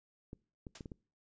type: clicks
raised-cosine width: 3 ms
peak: -32 dBFS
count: 5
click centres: 0.331 / 0.668 / 0.808 / 0.858 / 0.918 s
type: noise with exponential decay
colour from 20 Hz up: white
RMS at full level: -43 dBFS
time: 0.75-0.86 s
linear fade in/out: 5 ms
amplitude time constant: 22 ms
effects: noise-tail reverb RT60 0.4 s tail -24 dB re dry + resampled to 16000 Hz